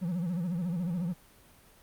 triangle tone with vibrato, 174.61 Hz, F3, in tune, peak -27 dBFS, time 0.01-1.14 s, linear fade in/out 20 ms, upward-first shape sine, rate 14 Hz, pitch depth 130 cents each way, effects pink hiss -58 dBFS RMS until 1.82 s + Opus 32 kbps

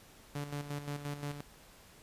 sawtooth tone with tremolo, 144.6 Hz, D3, 27 cents flat, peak -32 dBFS, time 0.35-1.41 s, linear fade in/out 5 ms, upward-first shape square, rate 5.7 Hz, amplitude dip 60%, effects pink hiss -58 dBFS RMS until 2.02 s + resampled to 32000 Hz

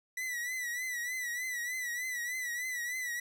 45% pulse tone with vibrato, 1969 Hz, B6, 6 cents flat, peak -34 dBFS, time 0.17-3.2 s, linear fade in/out 5 ms, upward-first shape triangle, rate 3.3 Hz, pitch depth 82 cents each way, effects none

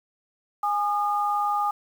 sine tone pair together, 826 / 1219.6 Hz, G#5 / D#6, -10 / -35 cents, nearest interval perfect fifth, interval 675 cents, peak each -24 / -25 dBFS, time 0.63-1.71 s, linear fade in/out 5 ms, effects 8-bit

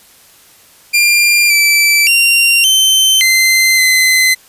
sawtooth tone with pitch steps, 2393 / 2324 / 2764 / 3089 / 2072 / 2046 Hz, D7 / D7 / F7 / G7 / C7 / C7, +32 / -19 / -19 / -26 / -17 / -39 cents, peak -4 dBFS, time 0.93-4.35 s, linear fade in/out 20 ms, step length 570 ms, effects white hiss -44 dBFS RMS until 4.48 s + resampled to 32000 Hz

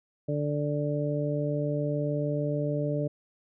harmonic tone, 146.83 Hz, D3, in tune, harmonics 1 / 2 / 3 / 4, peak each -29 / -33 / -34 / -32 dBFS, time 0.28-3.08 s, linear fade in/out 10 ms, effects none

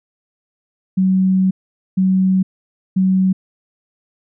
sine tone bursts at uneven times, 188.2 Hz, F#3, 30 cents sharp, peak -11 dBFS, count 3, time 0.97-1.51 / 1.97-2.43 / 2.96-3.33 s, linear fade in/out 10 ms, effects none

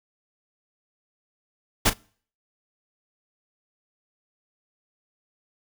pink noise with echo, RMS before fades -18 dBFS, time 1.85-1.9 s, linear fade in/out 10 ms, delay 37 ms, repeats 1, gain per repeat -14 dB, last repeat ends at 1.937 s, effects noise-tail reverb RT60 0.5 s tail -26 dB re dry

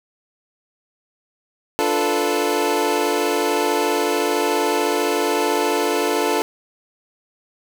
25% pulse chord, B half-diminished seventh, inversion first, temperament equal, 293.7 / 349.2 / 440 / 493.9 Hz, D4 / F4 / A4 / B4, 0 / 0 / 0 / 0 cents, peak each -21 / -20 / -17 / -23 dBFS, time 1.79-6.42 s, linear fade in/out 0 ms, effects none

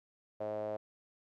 sawtooth tone with band-pass filter, 106.4 Hz, G#2, 42 cents sharp, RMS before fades -38 dBFS, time 0.4-0.77 s, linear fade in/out 10 ms, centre 590 Hz, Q 9, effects none

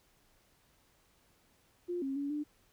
sine tone with pitch steps, 352.3 / 270.6 / 283 / 296.9 Hz, F4 / C#4 / C#4 / D4, +15 / -42 / +36 / +19 cents, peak -33 dBFS, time 1.88-2.44 s, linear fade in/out 20 ms, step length 140 ms, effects pink hiss -69 dBFS RMS until 2.72 s

